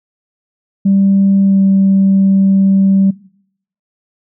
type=tone with pitch glide; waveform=sine; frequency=196 to 194.08 Hz; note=G3 to G3; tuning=0 to -17 cents; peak=-6 dBFS; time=0.85-3.11 s; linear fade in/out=10 ms; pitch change=-17 cents; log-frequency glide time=1.43-1.6 s; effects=noise-tail reverb RT60 0.7 s tail -22 dB re dry + tanh soft clip ceiling -3 dBFS